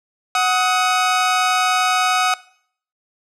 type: tone pair together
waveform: sawtooth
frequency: 740 / 1263.3 Hz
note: F#5 / D#6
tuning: 0 / +26 cents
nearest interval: major sixth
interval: 926 cents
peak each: -14 dBFS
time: 0.35-2.34 s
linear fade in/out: 2 ms
effects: noise-tail reverb RT60 0.6 s tail -20 dB re dry + low-pass 8000 Hz 12 dB/octave